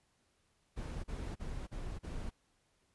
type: noise bursts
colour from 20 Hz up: brown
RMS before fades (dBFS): -41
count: 5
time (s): 0.76-2.308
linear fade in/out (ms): 20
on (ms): 280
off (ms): 37
effects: pink hiss -75 dBFS RMS until 2.94 s + resampled to 24000 Hz